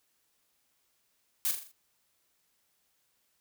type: noise with echo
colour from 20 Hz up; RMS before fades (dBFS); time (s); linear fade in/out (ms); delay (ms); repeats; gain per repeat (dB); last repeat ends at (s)
blue; -29; 1.45-1.51; 0; 41; 5; -6; 1.715
effects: white hiss -74 dBFS RMS until 3.4 s